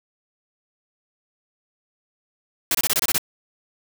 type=noise bursts; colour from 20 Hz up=white; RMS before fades=-20 dBFS; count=8; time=2.71-3.181 s; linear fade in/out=2 ms; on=37 ms; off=25 ms; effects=none